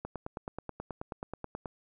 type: click train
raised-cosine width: 1 ms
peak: -23 dBFS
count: 16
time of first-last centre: 0.05-1.658 s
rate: 9.33 Hz
effects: none